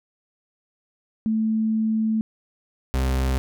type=tone pair in turn; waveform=sine / 40% pulse; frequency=220 / 65.28 Hz; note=A3 / C2; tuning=0 / -3 cents; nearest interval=octave + major sixth; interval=2103 cents; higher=first; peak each=-19 dBFS; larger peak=neither; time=1.26-2.21 / 2.94-3.38 s; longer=first; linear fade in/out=0 ms; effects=none